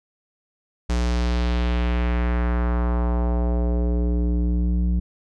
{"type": "tone with low-pass filter sweep", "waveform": "square", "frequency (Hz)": 59.9, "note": "A#1", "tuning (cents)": 48, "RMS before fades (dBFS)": -21, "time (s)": [0.89, 5], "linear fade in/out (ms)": 10, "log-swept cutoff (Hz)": [6800, 180], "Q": 1.5, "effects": []}